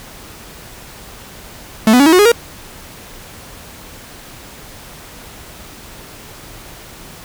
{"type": "tone with pitch steps", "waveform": "45% pulse", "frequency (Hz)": [219.2, 248.9, 282.6, 320.9, 364.4, 413.8, 469.9], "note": ["A3", "B3", "C#4", "E4", "F#4", "G#4", "A#4"], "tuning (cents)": [-6, 14, 34, -46, -26, -6, 14], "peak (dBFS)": -6, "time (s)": [1.87, 2.318], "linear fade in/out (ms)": 2, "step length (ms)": 64, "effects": ["pink hiss -36 dBFS RMS until 7.24 s"]}